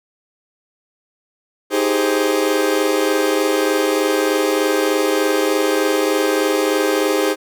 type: chord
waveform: 40% pulse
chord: Ab major seventh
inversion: second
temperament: equal with one note detuned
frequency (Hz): 314.9 / 392 / 415.3 / 523.3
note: Eb4 / G4 / Ab4 / C5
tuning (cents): +21 / 0 / 0 / 0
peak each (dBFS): -20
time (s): 1.7-7.36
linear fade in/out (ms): 50
effects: none